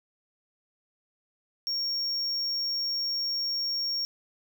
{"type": "tone", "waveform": "triangle", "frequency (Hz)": 5540, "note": "F8", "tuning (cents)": -15, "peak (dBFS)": -26, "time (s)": [1.67, 4.05], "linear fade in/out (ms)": 0, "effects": []}